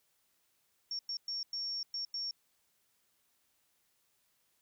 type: tone bursts at uneven times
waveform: sine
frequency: 5500 Hz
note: F8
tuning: 27 cents flat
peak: -35 dBFS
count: 6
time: 0.91-0.99 / 1.09-1.17 / 1.28-1.43 / 1.53-1.83 / 1.94-2.05 / 2.14-2.31 s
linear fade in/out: 2 ms
effects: white hiss -75 dBFS RMS until 4.61 s